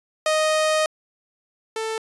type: tone pair in turn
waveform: sawtooth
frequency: 622.3 / 443.2 Hz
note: D#5 / A4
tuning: 0 / +13 cents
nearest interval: tritone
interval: 587 cents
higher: first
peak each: -14 / -21 dBFS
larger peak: first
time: 0.26-0.86 / 1.76-1.98 s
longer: first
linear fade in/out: 2 ms
effects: resampled to 24000 Hz

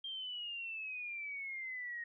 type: exponential sweep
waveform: sine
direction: down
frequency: 3203 to 1864.7 Hz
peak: -40 dBFS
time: 0.04-2.04 s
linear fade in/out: 5 ms
effects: none

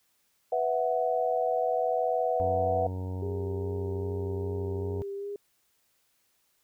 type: chord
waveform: sine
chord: B suspended fourth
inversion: none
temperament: equal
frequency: 493.9 / 659.3 / 740 Hz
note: B4 / E5 / F#5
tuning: 0 / 0 / 0 cents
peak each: -29 dBFS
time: 0.52-2.87 s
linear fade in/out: 5 ms
type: harmonic tone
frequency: 92.5 Hz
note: F#2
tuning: in tune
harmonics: 1 / 2 / 3 / 4 / 5 / 6 / 7 / 8 / 9 / 10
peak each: -32 / -43 / -42 / -48 / -45 / -51 / -54 / -55 / -56 / -51 dBFS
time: 2.4-5.02 s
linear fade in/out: 0 ms
type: tone with vibrato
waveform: sine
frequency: 401.4 Hz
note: G4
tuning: 41 cents sharp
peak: -33 dBFS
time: 3.22-5.36 s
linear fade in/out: 2 ms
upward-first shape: sine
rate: 2.5 Hz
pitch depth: 20 cents each way
effects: white hiss -71 dBFS RMS until 6.63 s

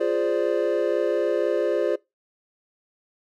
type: chord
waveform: triangle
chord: D half-diminished seventh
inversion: first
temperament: equal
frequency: 349.2 / 415.3 / 523.3 / 587.3 Hz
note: F4 / Ab4 / C5 / D5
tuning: 0 / 0 / 0 / 0 cents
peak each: -24 dBFS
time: 0-1.96 s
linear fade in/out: 10 ms
effects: noise-tail reverb RT60 0.2 s tail -22 dB re dry

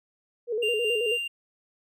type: tone with vibrato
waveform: sine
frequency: 452.6 Hz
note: A4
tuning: 49 cents sharp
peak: -25 dBFS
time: 0.47-1.18 s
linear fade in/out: 50 ms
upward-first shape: square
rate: 9.3 Hz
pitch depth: 94 cents each way
type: tone with tremolo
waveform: triangle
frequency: 2787 Hz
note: F7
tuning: 4 cents flat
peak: -23 dBFS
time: 0.62-1.28 s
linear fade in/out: 10 ms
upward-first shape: sine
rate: 4.4 Hz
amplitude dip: 45%
effects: none

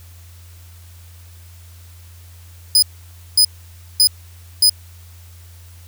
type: tone bursts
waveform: sawtooth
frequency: 5000 Hz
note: D#8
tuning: 8 cents sharp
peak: -6 dBFS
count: 4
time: 2.75-4.696 s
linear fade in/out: 2 ms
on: 74 ms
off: 550 ms
effects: added 86 Hz sine -39 dBFS peak until 5.87 s + white hiss -49 dBFS RMS until 5.87 s

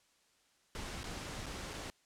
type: noise with dropouts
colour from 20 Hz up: pink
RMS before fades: -43 dBFS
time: 0.75-1.9 s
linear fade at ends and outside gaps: 0 ms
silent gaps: 1.032-1.041 / 1.459-1.465 / 1.734-1.738 s
effects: white hiss -71 dBFS RMS until 2.05 s + low-pass 8000 Hz 12 dB/octave

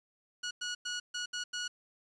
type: tone bursts at uneven times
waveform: 15% pulse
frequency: 1457 Hz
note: F#6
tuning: 27 cents flat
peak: -28 dBFS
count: 6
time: 0.43-0.51 / 0.61-0.75 / 0.85-1 / 1.14-1.26 / 1.33-1.44 / 1.53-1.68 s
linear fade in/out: 10 ms
effects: resampled to 22050 Hz + 10-bit

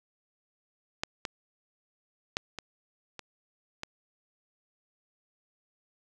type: clicks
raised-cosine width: 0.2 ms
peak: -12 / -15 / -11 / -20 / -23 / -18 dBFS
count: 6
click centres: 1.035 / 1.252 / 2.369 / 2.587 / 3.193 / 3.834 s
effects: none

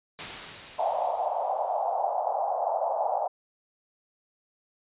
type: noise with exponential decay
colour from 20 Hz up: white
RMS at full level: -33 dBFS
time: 0.19-2.36 s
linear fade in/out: 0 ms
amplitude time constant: 470 ms
type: band-pass noise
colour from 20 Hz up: white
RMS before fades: -28 dBFS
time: 0.78-3.28 s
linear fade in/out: 10 ms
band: 620 to 830 Hz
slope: 48 dB/octave
effects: resampled to 8000 Hz

